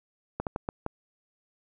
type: slowing click train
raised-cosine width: 1 ms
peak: -16 dBFS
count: 5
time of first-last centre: 0.4-0.864 s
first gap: 68 ms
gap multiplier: 1.37
effects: none